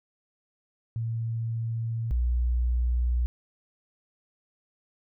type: tone pair in turn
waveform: sine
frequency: 114.3 / 60.55 Hz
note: A#2 / B1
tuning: -34 / -34 cents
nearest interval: major seventh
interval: 1100 cents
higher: first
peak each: -27 / -22 dBFS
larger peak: second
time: 0.96-2.11 / 2.11-3.26 s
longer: neither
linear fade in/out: 0 ms
effects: none